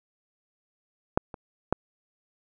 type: clicks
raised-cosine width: 1 ms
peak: -6 / -24 / -8 dBFS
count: 3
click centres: 1.175 / 1.342 / 1.726 s
effects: none